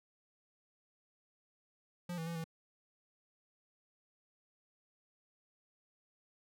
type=tone with pitch steps; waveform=square; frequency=175.8 / 163.2 / 168.3 / 163.4 Hz; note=F3 / E3 / E3 / E3; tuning=+12 / -17 / +36 / -15 cents; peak=-39 dBFS; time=2.09-2.442 s; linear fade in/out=5 ms; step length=88 ms; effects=none